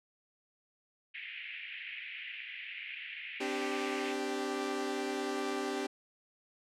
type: band-pass noise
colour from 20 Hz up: white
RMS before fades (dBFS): -44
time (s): 1.14-4.13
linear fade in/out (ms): 10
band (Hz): 1900 to 2800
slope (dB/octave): 48
type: chord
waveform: sawtooth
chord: C suspended second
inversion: none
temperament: equal with one note detuned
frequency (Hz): 257.9 / 293.7 / 392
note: C4 / D4 / G4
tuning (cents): -25 / 0 / 0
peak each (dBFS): -36 / -35 / -32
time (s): 3.4-5.87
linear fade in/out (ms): 10
effects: low-pass 8000 Hz 12 dB/octave